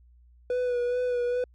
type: tone with vibrato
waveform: triangle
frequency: 491.5 Hz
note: B4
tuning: 8 cents flat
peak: -22 dBFS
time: 0.5-1.44 s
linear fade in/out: 2 ms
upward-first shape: sine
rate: 2.4 Hz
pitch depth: 27 cents each way
effects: added 60 Hz sine -53 dBFS peak until 1.54 s + MP3 48 kbps